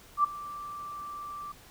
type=tone with ADSR envelope; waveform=sine; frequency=1172 Hz; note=D6; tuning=4 cents flat; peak=-18 dBFS; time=0.17-1.52 s; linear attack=71 ms; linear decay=8 ms; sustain=-19 dB; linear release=4 ms; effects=pink hiss -54 dBFS RMS until 1.7 s